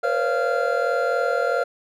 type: tone cluster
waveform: triangle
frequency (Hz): 476.5 / 518 / 561 / 690 / 1387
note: A#4 / C5 / C#5 / F5 / F6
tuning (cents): +38 / -17 / +21 / -21 / -12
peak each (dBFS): -24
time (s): 0.03-1.64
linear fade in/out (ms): 10
effects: none